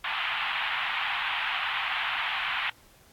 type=band-pass noise; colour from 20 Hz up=white; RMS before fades=-30 dBFS; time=0.04-2.7 s; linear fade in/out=5 ms; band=790 to 3200 Hz; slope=48 dB/octave; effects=pink hiss -58 dBFS RMS until 3.12 s + AAC 64 kbps